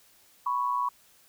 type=tone pair together; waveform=sine; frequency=987.8 / 1108.8 Hz; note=B5 / C#6; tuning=0 / 0 cents; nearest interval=major second; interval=200 cents; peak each=-28 dBFS; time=0.46-0.89 s; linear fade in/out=5 ms; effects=white hiss -60 dBFS RMS until 1.28 s